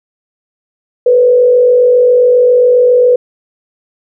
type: tone with frequency modulation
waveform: sine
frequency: 493.9 Hz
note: B4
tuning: in tune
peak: -4 dBFS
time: 1.06-3.16 s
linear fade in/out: 5 ms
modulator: 47.4 Hz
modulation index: 0.46
effects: none